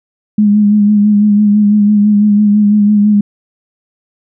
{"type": "tone with vibrato", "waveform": "sine", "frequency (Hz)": 207.7, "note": "G#3", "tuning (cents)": 0, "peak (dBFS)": -5, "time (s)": [0.38, 3.21], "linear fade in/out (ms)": 5, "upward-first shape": "sine", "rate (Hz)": 6, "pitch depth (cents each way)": 33, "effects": []}